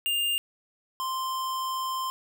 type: tone pair in turn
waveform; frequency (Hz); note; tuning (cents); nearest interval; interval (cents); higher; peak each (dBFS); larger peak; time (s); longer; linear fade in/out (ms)
square; 2806 / 1044.4; F7 / C6; +8 / -3; octave + perfect fourth; 1711; first; -25 / -29; first; 0.06-0.38 / 1-2.1; second; 0
effects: none